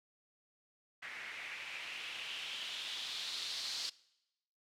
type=noise with low-pass filter sweep; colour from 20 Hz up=blue; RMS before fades=-43 dBFS; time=1.02-3.9 s; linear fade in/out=10 ms; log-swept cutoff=2000 to 4600 Hz; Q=3.3; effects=noise-tail reverb RT60 0.9 s tail -22 dB re dry